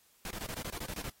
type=noise bursts; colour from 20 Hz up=pink; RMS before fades=-40 dBFS; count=11; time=0.25-1.097 s; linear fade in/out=2 ms; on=57 ms; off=22 ms; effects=white hiss -66 dBFS RMS until 1.2 s + AAC 48 kbps